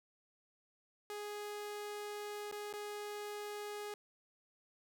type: tone with dropouts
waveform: sawtooth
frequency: 415.3 Hz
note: G#4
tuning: in tune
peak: -38 dBFS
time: 1.1-3.94 s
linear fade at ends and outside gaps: 1 ms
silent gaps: 2.514-2.524 / 2.728-2.737 s
effects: none